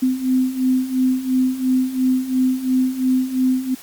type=beating tone pair; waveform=sine; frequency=255.5 / 258.4 Hz; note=C4 / C4; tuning=-41 / -21 cents; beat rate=2.9 Hz; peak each=-21 / -17 dBFS; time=0.02-3.75 s; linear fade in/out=10 ms; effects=white hiss -41 dBFS RMS until 3.82 s + Opus 48 kbps